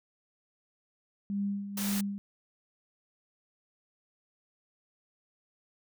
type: tone with tremolo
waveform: sine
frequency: 200.5 Hz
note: G3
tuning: 39 cents sharp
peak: -28 dBFS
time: 1.3-2.18 s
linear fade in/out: 0 ms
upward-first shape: sine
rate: 1.9 Hz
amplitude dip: 65%
type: noise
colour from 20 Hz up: white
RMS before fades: -36 dBFS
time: 1.77-2.01 s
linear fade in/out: 5 ms
effects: none